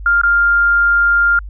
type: tone with dropouts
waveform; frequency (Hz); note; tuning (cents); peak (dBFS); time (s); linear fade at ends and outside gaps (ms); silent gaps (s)
sine; 1400; F6; +4; -9; 0.06-1.39; 2; 0.215-0.234
effects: added 50 Hz sine -26 dBFS peak until 1.49 s